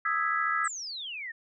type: chord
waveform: sine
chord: E major seventh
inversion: third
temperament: equal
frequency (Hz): 1244.5 / 1318.5 / 1661.2 / 1975.5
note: D#6 / E6 / G#6 / B6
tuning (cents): 0 / 0 / 0 / 0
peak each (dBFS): -32 / -29 / -31 / -33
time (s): 0.05-0.68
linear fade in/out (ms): 5
type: exponential sweep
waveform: sine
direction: down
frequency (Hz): 8360 to 1772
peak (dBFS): -35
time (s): 0.64-1.32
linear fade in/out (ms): 10
effects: none